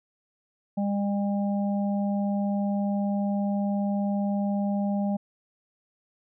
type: harmonic tone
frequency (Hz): 201.3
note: G3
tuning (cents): +46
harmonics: 1 / 3 / 4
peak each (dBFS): -24 / -34 / -36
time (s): 0.77-5.17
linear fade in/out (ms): 10
effects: none